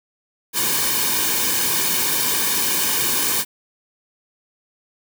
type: noise with comb filter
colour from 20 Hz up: white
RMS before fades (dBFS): -20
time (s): 0.53-3.45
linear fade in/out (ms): 50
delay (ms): 1.5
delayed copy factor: -0.75
effects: none